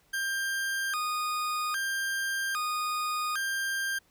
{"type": "tone with vibrato", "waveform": "40% pulse", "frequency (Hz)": 1400, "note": "F6", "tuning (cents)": 4, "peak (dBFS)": -28, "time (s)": [0.13, 3.99], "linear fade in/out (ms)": 10, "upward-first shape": "square", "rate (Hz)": 0.62, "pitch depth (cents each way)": 220, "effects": ["pink hiss -66 dBFS RMS until 4.1 s"]}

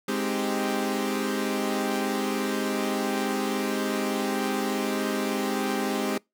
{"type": "chord", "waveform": "sawtooth", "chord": "Ab major seventh", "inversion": "none", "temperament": "equal", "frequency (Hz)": [207.7, 261.6, 311.1, 392], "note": ["Ab3", "C4", "Eb4", "G4"], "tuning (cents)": [0, 0, 0, 0], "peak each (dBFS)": [-26, -26, -31, -27], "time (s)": [0.08, 6.18], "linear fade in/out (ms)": 5, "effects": ["noise-tail reverb RT60 0.2 s tail -25 dB re dry"]}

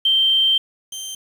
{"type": "tone pair in turn", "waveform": ["sine", "20% pulse"], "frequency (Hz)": [3136, 3136], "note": ["G7", "G7"], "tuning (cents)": [0, 0], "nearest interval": "unison", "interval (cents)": 0, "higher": "neither", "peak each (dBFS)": [-13, -23], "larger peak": "first", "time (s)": [[0.05, 0.58], [0.92, 1.15]], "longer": "first", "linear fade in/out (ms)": 5, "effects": ["7-bit"]}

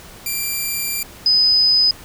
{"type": "tone pair in turn", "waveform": ["5% pulse", "sine"], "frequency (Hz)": [2367, 5015], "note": ["D7", "D#8"], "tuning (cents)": [13, 13], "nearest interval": "octave + minor second", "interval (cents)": 1300, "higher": "second", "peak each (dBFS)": -11, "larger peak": "neither", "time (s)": [[0.26, 1.03], [1.26, 1.91]], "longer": "first", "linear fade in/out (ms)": 2, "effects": ["pink hiss -40 dBFS RMS until 2.04 s"]}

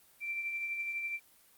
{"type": "tone with tremolo", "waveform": "sine", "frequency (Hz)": 2349, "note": "D7", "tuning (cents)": 0, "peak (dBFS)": -32, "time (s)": [0.2, 1.2], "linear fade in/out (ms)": 50, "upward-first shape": "triangle", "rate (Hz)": 12, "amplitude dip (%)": 45, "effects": ["white hiss -63 dBFS RMS until 1.57 s", "Opus 32 kbps"]}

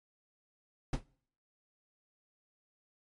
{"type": "noise with exponential decay", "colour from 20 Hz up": "brown", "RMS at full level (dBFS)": -25, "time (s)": [0.93, 1.04], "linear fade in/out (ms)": 5, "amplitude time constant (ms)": 22, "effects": ["noise-tail reverb RT60 0.6 s tail -25 dB re dry", "MP3 48 kbps"]}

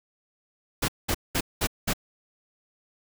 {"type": "noise bursts", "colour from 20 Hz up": "pink", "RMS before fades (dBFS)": -25, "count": 5, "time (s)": [0.82, 1.935], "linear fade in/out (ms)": 10, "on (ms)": 63, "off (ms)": 200, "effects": []}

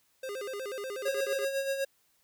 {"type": "tone with vibrato", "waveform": "square", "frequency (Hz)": 462, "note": "A#4", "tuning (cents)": -16, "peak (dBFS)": -36, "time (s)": [0.23, 1.45], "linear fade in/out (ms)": 5, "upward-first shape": "square", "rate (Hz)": 8.2, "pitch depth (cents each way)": 220}
{"type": "tone with tremolo", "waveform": "square", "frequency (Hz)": 545, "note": "C#5", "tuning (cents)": -29, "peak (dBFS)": -28, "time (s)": [1.05, 1.85], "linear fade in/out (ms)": 10, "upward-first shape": "sine", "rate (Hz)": 8, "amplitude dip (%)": 55}
{"effects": ["white hiss -70 dBFS RMS until 2.23 s"]}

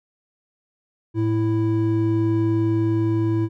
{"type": "tone pair together", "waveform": "triangle", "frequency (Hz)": [110, 329.6], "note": ["A2", "E4"], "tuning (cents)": [0, 0], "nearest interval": "octave + perfect fifth", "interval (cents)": 1900, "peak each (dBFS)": [-19, -18], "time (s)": [1.14, 3.49], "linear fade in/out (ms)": 50, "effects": []}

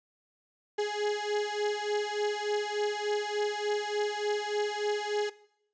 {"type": "beating tone pair", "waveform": "35% pulse", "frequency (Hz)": [415.3, 418.7], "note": ["G#4", "G#4"], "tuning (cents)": [0, 14], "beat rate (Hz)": 3.4, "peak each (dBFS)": -30, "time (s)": [0.78, 5.3], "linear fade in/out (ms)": 10, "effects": ["noise-tail reverb RT60 0.7 s tail -19 dB re dry", "resampled to 16000 Hz"]}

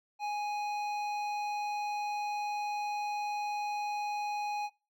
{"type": "tone with hard clipping", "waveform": "triangle", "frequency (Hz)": 830.6, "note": "G#5", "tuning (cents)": 0, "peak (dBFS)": -34, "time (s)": [0.19, 4.7], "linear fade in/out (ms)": 50, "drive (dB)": 15, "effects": ["noise-tail reverb RT60 0.3 s tail -22 dB re dry"]}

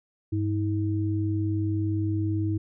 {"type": "tone pair together", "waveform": "sine", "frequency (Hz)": [100.76, 319.9], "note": ["G2", "D#4"], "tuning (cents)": [48, 48], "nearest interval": "octave + minor sixth", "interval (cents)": 2000, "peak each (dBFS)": [-25, -28], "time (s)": [0.32, 2.58], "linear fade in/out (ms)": 10, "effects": []}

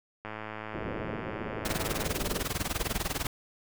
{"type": "click train", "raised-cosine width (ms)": 0.5, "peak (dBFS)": -23, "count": 195, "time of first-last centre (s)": [0.25, 2.046], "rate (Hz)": 108}
{"type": "low-pass noise", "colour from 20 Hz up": "white", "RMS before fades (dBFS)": -38, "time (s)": [0.73, 2.43], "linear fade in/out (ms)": 20, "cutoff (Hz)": 600, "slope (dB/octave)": 48}
{"type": "noise with tremolo", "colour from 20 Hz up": "pink", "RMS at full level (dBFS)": -29, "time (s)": [1.65, 3.27], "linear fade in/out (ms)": 2, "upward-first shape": "sine", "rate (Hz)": 20, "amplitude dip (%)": 90}
{"effects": []}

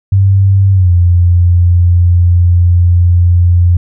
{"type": "tone with pitch glide", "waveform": "sine", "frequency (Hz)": [97.3, 87.69], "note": ["G2", "F2"], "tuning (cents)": [-12, 8], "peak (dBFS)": -4, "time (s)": [0.12, 3.77], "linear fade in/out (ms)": 5, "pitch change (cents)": -180, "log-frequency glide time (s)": [0.72, 0.91], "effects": []}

